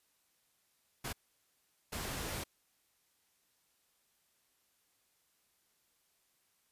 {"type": "noise bursts at uneven times", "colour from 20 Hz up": "pink", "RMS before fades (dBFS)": -40, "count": 2, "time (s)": [[1.04, 1.13], [1.92, 2.44]], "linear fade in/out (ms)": 10, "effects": ["white hiss -75 dBFS RMS until 6.71 s", "resampled to 32000 Hz"]}